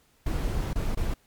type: noise with dropouts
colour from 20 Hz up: brown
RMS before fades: -27 dBFS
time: 0.26-1.14 s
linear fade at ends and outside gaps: 5 ms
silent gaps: 0.732-0.756 / 0.95-0.971 s
effects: pink hiss -64 dBFS RMS until 1.26 s + MP3 96 kbps